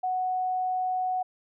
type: tone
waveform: sine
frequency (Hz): 740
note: F#5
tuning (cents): 0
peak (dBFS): -25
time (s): 0.03-1.23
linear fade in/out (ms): 10
effects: none